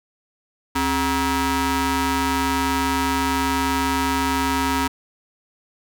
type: ring-modulated tone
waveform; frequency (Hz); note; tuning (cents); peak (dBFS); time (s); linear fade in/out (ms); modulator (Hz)
sawtooth; 341; F4; -41; -12; 0.75-4.88; 10; 608
effects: none